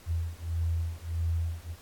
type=beating tone pair; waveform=sine; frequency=82.41 / 84.01 Hz; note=E2 / E2; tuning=0 / +33 cents; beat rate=1.6 Hz; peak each=-31 dBFS; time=0.06-1.76 s; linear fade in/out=50 ms; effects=pink hiss -54 dBFS RMS until 1.81 s + AAC 64 kbps